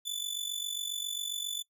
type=tone with amplitude modulation; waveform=sawtooth; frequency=3491 Hz; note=A7; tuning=14 cents flat; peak=-27 dBFS; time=0.05-1.63 s; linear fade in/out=20 ms; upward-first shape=sine; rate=47.4 Hz; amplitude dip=75%; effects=noise-tail reverb RT60 0.1 s tail -21 dB re dry